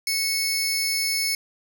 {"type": "tone pair together", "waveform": "sawtooth", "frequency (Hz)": [2200, 5270], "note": ["C#7", "E8"], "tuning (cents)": [-14, -1], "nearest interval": "octave + minor third", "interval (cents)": 1513, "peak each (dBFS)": -22, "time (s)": [0.07, 1.35], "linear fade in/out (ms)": 2, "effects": ["8-bit"]}